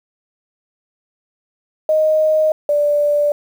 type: tone pair in turn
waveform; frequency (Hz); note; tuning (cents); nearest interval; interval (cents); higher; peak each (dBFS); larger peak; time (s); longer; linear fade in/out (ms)
sine; 622.3 / 586.2; D#5 / D5; 0 / -3; minor second; 103; first; -11 / -12; first; 1.89-2.52 / 2.69-3.32; neither; 2
effects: 7-bit